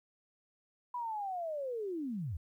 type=linear sweep; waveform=sine; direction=down; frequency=993 to 69.3 Hz; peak=-35 dBFS; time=0.94-2.37 s; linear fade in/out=5 ms; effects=12-bit